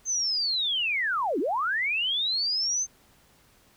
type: linear two-way sweep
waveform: sine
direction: down then up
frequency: 6350 to 251.2 to 6350 Hz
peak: -24 dBFS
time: 0.05-2.87 s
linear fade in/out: 50 ms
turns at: 1.39 s
effects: pink hiss -60 dBFS RMS until 3.76 s